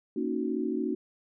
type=chord; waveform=sine; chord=D# minor seventh; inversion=second; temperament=equal; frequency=233.1 / 277.2 / 311.1 / 370 Hz; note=A#3 / C#4 / D#4 / F#4; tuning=0 / 0 / 0 / 0 cents; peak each=-33 dBFS; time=0.16-0.95 s; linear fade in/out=5 ms; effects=none